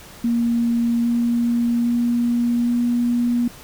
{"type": "tone with pitch steps", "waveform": "sine", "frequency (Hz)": [234.8, 236.6, 238.4, 240.1], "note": ["A#3", "A#3", "A#3", "B3"], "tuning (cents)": [13, 26, 39, -49], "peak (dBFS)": -16, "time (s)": [0.24, 3.48], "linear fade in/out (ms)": 5, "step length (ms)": 810, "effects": ["pink hiss -42 dBFS RMS until 3.63 s"]}